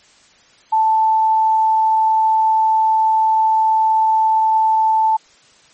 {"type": "tone", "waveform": "sine", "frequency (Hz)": 880, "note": "A5", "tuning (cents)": 0, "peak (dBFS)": -11, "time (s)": [0.72, 5.17], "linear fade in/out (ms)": 10, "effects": ["white hiss -50 dBFS RMS until 5.73 s", "MP3 32 kbps"]}